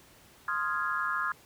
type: chord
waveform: sine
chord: F minor seventh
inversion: second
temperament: equal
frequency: 1046.5 / 1244.5 / 1396.9 / 1661.2 Hz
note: C6 / Eb6 / F6 / Ab6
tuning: 0 / 0 / 0 / 0 cents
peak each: -35 / -33 / -33 / -34 dBFS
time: 0.48-1.32 s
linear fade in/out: 2 ms
effects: pink hiss -57 dBFS RMS until 1.45 s + high-pass 60 Hz 12 dB/octave